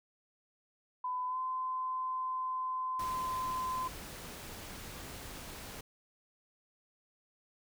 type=tone with pitch glide; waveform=sine; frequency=1005 to 1028.5 Hz; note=B5 to C6; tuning=+30 to -30 cents; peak=-33 dBFS; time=1.04-3.88 s; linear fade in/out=5 ms; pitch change=+40 cents; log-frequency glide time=1.27-1.38 s
type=noise; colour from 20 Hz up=pink; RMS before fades=-46 dBFS; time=2.99-5.81 s; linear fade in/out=5 ms
effects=none